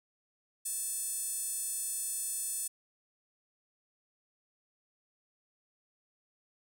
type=tone with high-pass filter; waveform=sawtooth; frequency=870 Hz; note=A5; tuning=20 cents flat; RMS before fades=-36 dBFS; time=0.65-2.68 s; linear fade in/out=10 ms; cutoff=8700 Hz; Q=4.7; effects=none